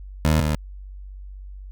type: tone pair in turn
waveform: 20% pulse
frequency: 77.7 / 76.06 Hz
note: D#2 / D#2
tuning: -2 / -39 cents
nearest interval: unison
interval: 37 cents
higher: first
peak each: -11 / -15 dBFS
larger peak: first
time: 0.25-0.4 / 0.4-0.55 s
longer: neither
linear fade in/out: 0 ms
effects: added 48 Hz sine -35 dBFS peak until 1.71 s